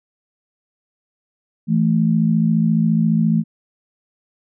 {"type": "tone pair together", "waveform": "sine", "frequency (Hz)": [165.53, 220], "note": ["E3", "A3"], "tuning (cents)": [8, 0], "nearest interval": "perfect fourth", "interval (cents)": 492, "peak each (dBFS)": -16, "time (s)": [1.67, 3.44], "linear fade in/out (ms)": 50, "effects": []}